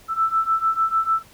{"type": "beating tone pair", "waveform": "sine", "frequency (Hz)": [1318.5, 1325.2], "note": ["E6", "E6"], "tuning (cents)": [0, 9], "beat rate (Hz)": 6.7, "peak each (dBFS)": [-22, -20], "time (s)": [0.08, 1.23], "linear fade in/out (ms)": 50, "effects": ["pink hiss -50 dBFS RMS until 1.33 s"]}